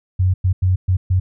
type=tone bursts at uneven times; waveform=sine; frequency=92.5 Hz; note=F#2; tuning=in tune; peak=-12 dBFS; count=5; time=0.19-0.34 / 0.44-0.53 / 0.62-0.76 / 0.88-0.97 / 1.1-1.2 s; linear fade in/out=10 ms; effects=none